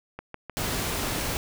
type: click train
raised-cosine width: 0.5 ms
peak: -21 dBFS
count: 6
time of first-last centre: 0.19-0.957 s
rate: 6.52 Hz
type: noise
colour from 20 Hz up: pink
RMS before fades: -29 dBFS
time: 0.57-1.37 s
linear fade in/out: 0 ms
effects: none